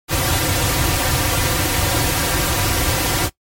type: noise with comb filter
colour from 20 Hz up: pink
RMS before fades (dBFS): -18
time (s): 0.08-3.3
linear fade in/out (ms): 50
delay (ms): 4.7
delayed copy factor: -1
effects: noise-tail reverb RT60 0.1 s tail -19 dB re dry + MP3 64 kbps